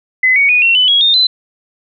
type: tone with pitch steps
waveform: sine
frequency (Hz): 2029 / 2238 / 2469 / 2724 / 3005 / 3315 / 3657 / 4035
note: B6 / C#7 / D#7 / F7 / F#7 / G#7 / A#7 / B7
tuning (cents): +46 / +16 / -14 / -44 / +26 / -4 / -34 / +36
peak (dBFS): -7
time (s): 0.23-1.27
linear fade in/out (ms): 5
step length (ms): 130
effects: none